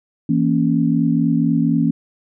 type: chord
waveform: sine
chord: A# diminished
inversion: second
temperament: equal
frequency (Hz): 164.81 / 233.1 / 277.2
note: E3 / A#3 / C#4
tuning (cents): 0 / 0 / 0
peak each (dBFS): -18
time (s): 0.29-1.91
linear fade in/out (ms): 5
effects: none